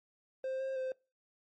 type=tone with pitch steps; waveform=triangle; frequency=525 / 532 / 520 Hz; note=C5 / C5 / C5; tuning=+6 / +29 / -11 cents; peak=-32 dBFS; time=0.44-0.92 s; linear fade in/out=2 ms; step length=160 ms; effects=noise-tail reverb RT60 0.3 s tail -24 dB re dry + MP3 32 kbps